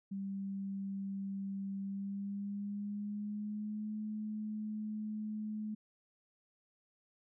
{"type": "tone with pitch glide", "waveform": "sine", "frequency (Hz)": [196, 213.7], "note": ["G3", "G#3"], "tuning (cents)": [0, 50], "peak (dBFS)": -37, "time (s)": [0.11, 5.75], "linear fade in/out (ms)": 10, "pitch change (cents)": 150, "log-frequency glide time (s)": [1.81, 3.94], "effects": []}